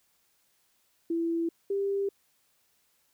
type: tone pair in turn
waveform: sine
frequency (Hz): 333.6 / 396.7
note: E4 / G4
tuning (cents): +21 / +21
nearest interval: minor third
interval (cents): 300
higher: second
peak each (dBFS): -26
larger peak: neither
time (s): 1.1-1.49 / 1.7-2.09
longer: neither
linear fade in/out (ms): 5
effects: white hiss -70 dBFS RMS until 3.13 s